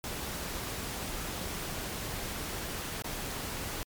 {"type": "noise with dropouts", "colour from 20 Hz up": "pink", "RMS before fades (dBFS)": -37, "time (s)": [0.04, 3.83], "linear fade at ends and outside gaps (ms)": 0, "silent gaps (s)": [3.021, 3.044], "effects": ["MP3 96 kbps"]}